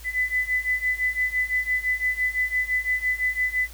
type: beating tone pair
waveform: sine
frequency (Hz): 2000 / 2005.9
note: B6 / B6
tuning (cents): +21 / +26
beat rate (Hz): 5.9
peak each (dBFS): -26 / -24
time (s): 0.04-3.69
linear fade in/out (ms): 50
effects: added 58 Hz sine -41 dBFS peak until 3.73 s + white hiss -47 dBFS RMS until 3.73 s